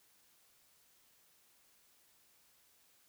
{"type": "silence", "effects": ["white hiss -69 dBFS RMS until 3.08 s"]}